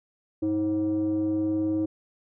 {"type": "tone with frequency modulation", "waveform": "sine", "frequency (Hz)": 317.3, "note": "D#4", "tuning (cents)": 34, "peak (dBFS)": -22, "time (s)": [0.42, 1.86], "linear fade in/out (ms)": 10, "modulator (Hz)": 218, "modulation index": 0.43, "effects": ["tanh soft clip ceiling -18 dBFS"]}